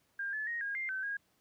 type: tone with pitch steps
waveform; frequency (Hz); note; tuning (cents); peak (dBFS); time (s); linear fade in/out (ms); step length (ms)
sine; 1603 / 1727 / 1872 / 1629 / 2099 / 1536 / 1634; G6 / A6 / A#6 / G#6 / C7 / G6 / G#6; +38 / -33 / +7 / -34 / +5 / -36 / -29; -34; 0.19-1.17; 5; 140
effects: pink hiss -73 dBFS RMS until 1.4 s + high-pass 80 Hz 12 dB/octave